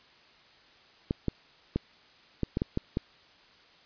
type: clicks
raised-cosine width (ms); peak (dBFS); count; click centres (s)
3; -14; 8; 1.109 / 1.283 / 1.76 / 2.433 / 2.571 / 2.619 / 2.774 / 2.971
effects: white hiss -58 dBFS RMS until 3.85 s + resampled to 11025 Hz